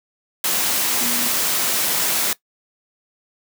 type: tone in noise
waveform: sine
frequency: 241 Hz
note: B3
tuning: 42 cents flat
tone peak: -28 dBFS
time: 1.01-1.28 s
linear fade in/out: 2 ms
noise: white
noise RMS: -20 dBFS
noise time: 0.44-2.33 s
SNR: -11 dB
effects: noise-tail reverb RT60 0.1 s tail -19 dB re dry + high-pass 150 Hz 12 dB/octave